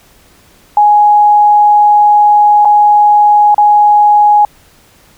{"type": "tone with dropouts", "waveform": "sine", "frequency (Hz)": 833, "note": "G#5", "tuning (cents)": 5, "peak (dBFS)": -3, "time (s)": [0.77, 4.45], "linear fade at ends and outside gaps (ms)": 2, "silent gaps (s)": [[2.649, 2.654], [3.545, 3.58]], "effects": ["pink hiss -45 dBFS RMS until 5.17 s"]}